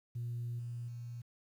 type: tone with level steps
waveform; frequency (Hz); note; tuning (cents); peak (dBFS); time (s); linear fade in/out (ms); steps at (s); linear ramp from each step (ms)
sine; 119.3; A#2; +41; -35 / -38 / -41; 0.15-1.22; 10; 0.59 / 0.88; 5
effects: tanh soft clip ceiling -33 dBFS + 11-bit